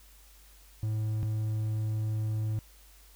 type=tone pair in turn; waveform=triangle; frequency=108.5 / 108.5 Hz; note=A2 / A2; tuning=-24 / -24 cents; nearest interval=unison; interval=0 cents; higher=neither; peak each=-26 dBFS; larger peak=neither; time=0.83-1.23 / 1.23-2.59 s; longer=second; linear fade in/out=0 ms; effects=added 50 Hz sine -55 dBFS peak until 3.15 s + white hiss -59 dBFS RMS until 3.15 s